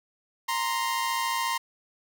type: tone pair together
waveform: sawtooth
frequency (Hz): 932.3 / 1046.5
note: A#5 / C6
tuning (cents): 0 / 0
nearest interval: major second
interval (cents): 200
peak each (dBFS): -25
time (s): 0.48-1.58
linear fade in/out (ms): 10
effects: none